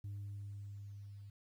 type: tone with level ramp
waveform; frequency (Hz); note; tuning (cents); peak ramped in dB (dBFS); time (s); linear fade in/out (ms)
sine; 101.1; G#2; -46; -39 to -49; 0.04-1.3; 5
effects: tanh soft clip ceiling -40 dBFS + 12-bit